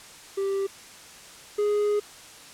triangle tone pair in turn, 392 / 415.3 Hz, G4 / G#4, 0 / 0 cents, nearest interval minor second, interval 100 cents, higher second, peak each -22 / -19 dBFS, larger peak second, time 0.37-0.67 / 1.58-2 s, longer second, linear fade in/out 10 ms, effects white hiss -46 dBFS RMS until 2.53 s + low-pass 9000 Hz 12 dB/octave

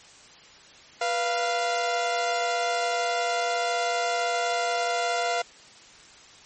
sawtooth tone pair together, 487.6 / 693 Hz, B4 / F5, -22 / -14 cents, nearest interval tritone, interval 608 cents, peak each -26 / -21 dBFS, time 1.01-5.42 s, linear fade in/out 5 ms, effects white hiss -50 dBFS RMS until 6.45 s + MP3 32 kbps

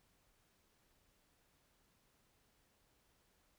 silence, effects pink hiss -75 dBFS RMS until 3.58 s

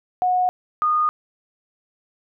sine tone pair in turn, 730 / 1227.7 Hz, F#5 / D#6, -24 / -24 cents, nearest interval major sixth, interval 900 cents, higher second, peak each -16 dBFS, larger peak neither, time 0.22-0.49 / 0.82-1.09 s, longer neither, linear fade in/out 0 ms, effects none

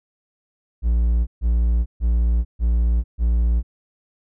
triangle tone bursts, 58 Hz, A#1, 8 cents flat, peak -13 dBFS, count 5, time 0.82-3.63 s, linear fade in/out 50 ms, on 450 ms, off 140 ms, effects none

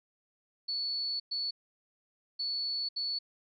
sine tone bursts at uneven times, 4434 Hz, C#8, in tune, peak -31 dBFS, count 4, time 0.68-1.2 / 1.31-1.51 / 2.39-2.89 / 2.96-3.19 s, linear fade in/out 10 ms, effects none

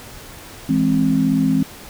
sine chord, E augmented, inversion none, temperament equal with one note detuned, 164.81 / 207.7 / 263.3 Hz, E3 / G#3 / B#3, 0 / 0 / +11 cents, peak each -20 / -20 / -16 dBFS, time 0.69-1.63 s, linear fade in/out 5 ms, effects pink hiss -38 dBFS RMS until 1.89 s

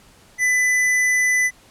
sine tone with tanh clipping, 2000 Hz, B6, 21 cents sharp, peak -17 dBFS, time 0.38-1.51 s, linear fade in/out 50 ms, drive 16 dB, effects pink hiss -51 dBFS RMS until 1.7 s + low-pass 12000 Hz 12 dB/octave

